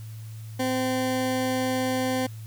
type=tone; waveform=20% pulse; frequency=257.8 Hz; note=C4; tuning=26 cents flat; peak=-19 dBFS; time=0.59-2.27 s; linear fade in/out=10 ms; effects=added 110 Hz sine -36 dBFS peak until 2.46 s + white hiss -53 dBFS RMS until 2.46 s